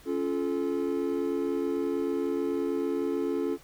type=chord; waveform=triangle; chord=Db augmented; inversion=none; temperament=just; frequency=277.2 / 346.5 / 433.1 Hz; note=Db4 / F4 / A4; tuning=0 / -14 / -27 cents; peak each=-29 dBFS; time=0.05-3.58 s; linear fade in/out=50 ms; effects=pink hiss -55 dBFS RMS until 3.63 s